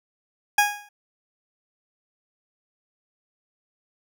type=tone with exponential decay; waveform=20% pulse; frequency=825 Hz; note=G#5; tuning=12 cents flat; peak=-8 dBFS; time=0.58-0.89 s; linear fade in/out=5 ms; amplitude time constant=67 ms; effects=none